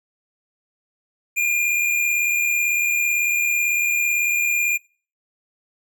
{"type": "tone pair together", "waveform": "square", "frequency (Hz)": [2405, 2483], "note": ["D7", "D#7"], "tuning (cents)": [41, -4], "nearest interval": "minor second", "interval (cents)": 55, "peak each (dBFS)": [-19, -28], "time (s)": [1.36, 4.78], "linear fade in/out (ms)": 20, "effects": ["noise-tail reverb RT60 0.4 s tail -25 dB re dry"]}